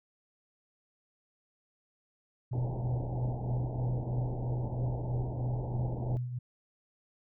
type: tone with tremolo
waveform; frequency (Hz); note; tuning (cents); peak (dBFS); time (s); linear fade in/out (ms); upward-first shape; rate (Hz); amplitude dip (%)
sine; 123.47; B2; 0; -28; 2.51-6.39; 10; triangle; 3.1; 65
type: low-pass noise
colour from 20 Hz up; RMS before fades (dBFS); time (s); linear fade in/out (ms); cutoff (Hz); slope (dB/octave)
pink; -39; 2.53-6.17; 0; 900; 96
effects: none

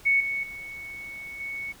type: tone with level steps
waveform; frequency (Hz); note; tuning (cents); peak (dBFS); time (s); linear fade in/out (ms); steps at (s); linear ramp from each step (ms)
sine; 2217; C#7; 0; -18 / -26 / -36 / -31; 0.05-1.73; 20; 0.2 / 0.43 / 1.4; 5
effects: pink hiss -51 dBFS RMS until 1.8 s

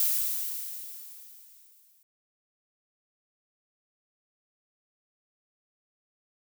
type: noise with exponential decay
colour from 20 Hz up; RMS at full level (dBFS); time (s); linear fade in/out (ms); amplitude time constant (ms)
violet; -24; 0-2.03; 2; 440
effects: none

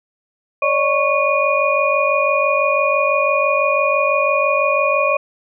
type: tone cluster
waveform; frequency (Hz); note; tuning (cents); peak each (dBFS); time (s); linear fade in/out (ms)
sine; 559 / 605 / 1107 / 2451; C#5 / D#5 / C#6 / D#7; +14 / -49 / -3 / -27; -19; 0.62-5.17; 5
effects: none

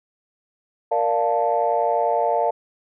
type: chord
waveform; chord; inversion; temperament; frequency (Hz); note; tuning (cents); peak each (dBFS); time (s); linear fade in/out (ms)
sine; Bb major seventh; none; equal; 466.2 / 587.3 / 698.5 / 880; Bb4 / D5 / F5 / A5; 0 / 0 / 0 / 0; -24 / -23 / -21 / -23; 0.91-2.51; 10
effects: tanh soft clip ceiling -8 dBFS

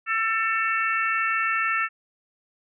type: harmonic tone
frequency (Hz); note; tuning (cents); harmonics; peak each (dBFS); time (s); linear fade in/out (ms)
446; A4; +23; 3 / 4 / 5 / 6; -25 / -26 / -30 / -29; 0.06-1.89; 50
effects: none

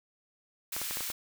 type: high-pass noise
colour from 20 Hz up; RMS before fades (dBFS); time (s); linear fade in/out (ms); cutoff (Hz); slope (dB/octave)
white; -36; 0.72-1.12; 5; 1500; 12
type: clicks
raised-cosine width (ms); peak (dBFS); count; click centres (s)
0.5; -23; 6; 0.765 / 0.816 / 0.91 / 0.971 / 1.007 / 1.102
effects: none

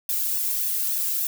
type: noise with flanger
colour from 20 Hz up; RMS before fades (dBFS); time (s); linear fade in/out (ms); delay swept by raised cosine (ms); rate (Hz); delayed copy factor
violet; -25; 0.09-1.27; 2; 1.1 to 1.88; 3.5; +0.7
effects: none

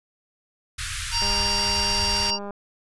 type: band-stop noise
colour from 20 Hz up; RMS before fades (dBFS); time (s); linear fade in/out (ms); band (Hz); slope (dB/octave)
pink; -29; 0.78-2.31; 10; 110 to 1300; 48
type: harmonic tone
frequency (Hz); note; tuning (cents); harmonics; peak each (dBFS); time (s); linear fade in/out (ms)
932.3; A#5; 0; 1 / 3 / 5 / 6; -30 / -30 / -24 / -28; 1.11-2.39; 50
type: click train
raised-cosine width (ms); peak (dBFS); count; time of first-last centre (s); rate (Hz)
1; -22; 261; 1.22-2.507; 202
effects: resampled to 24000 Hz

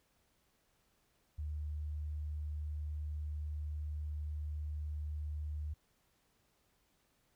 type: tone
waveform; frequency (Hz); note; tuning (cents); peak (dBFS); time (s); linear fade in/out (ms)
sine; 75.3; D2; +44; -37; 1.38-5.74; 10
effects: pink hiss -75 dBFS RMS until 7.35 s

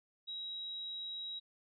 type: tone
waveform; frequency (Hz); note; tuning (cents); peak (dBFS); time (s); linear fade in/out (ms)
sine; 3842; B7; -48; -40; 0.27-1.4; 20
effects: none

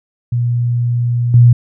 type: tone with level steps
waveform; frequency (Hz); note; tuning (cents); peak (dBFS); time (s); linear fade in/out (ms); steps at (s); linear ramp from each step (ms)
sine; 120.3; B2; -45; -12 / -3; 0.32-1.53; 5; 1.34; 2
effects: none

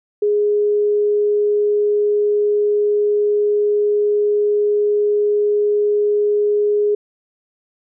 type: tone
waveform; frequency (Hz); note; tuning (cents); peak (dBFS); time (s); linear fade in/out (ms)
sine; 415.3; G#4; 0; -13; 0.22-6.95; 5
effects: none

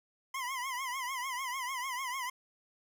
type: tone with vibrato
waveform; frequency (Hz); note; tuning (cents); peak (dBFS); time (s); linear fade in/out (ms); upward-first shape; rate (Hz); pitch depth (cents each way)
25% pulse; 1029; C6; -29; -31; 0.34-2.3; 5; triangle; 6.7; 130
effects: none

